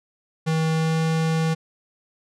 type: tone with pitch glide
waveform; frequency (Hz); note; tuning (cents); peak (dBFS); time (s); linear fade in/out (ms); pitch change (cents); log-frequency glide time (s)
square; 160 to 161.11; D#3 to E3; +49 to -39; -20; 0.46-1.55; 20; +12; 0.72-1
effects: low-pass 8000 Hz 12 dB/octave